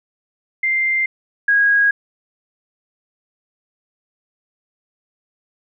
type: tone pair in turn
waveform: sine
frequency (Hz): 2093 / 1644.5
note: C7 / G#6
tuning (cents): 0 / -18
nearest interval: major third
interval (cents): 418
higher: first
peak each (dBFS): -15 / -11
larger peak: second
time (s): 0.63-1.06 / 1.48-1.91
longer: neither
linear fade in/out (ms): 5
effects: none